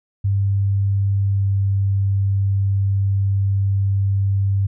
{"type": "tone with pitch glide", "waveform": "sine", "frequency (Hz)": [99, 98.37], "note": ["G2", "G2"], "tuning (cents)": [18, 7], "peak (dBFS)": -15, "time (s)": [0.24, 4.67], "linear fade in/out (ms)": 10, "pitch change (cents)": -11, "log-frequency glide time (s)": [1.29, 1.46], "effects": []}